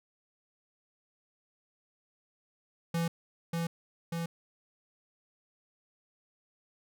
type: tone with echo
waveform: square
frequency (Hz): 167.6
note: E3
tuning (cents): +29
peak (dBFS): -29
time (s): 2.94-3.08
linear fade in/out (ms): 5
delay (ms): 590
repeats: 2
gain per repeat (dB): -2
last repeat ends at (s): 4.26
effects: none